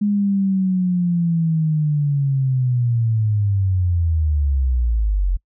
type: linear sweep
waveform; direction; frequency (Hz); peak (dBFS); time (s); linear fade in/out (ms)
sine; down; 207.7 to 43; -15; 0.01-5.37; 10
effects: noise-tail reverb RT60 0.1 s tail -26 dB re dry